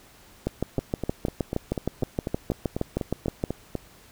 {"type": "two click trains", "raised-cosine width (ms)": 2, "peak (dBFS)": [-11, -14], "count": [20, 13], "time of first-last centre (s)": [[0.47, 3.439], [0.79, 3.753]], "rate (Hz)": [6.4, 4.05], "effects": ["pink hiss -53 dBFS RMS until 4.11 s"]}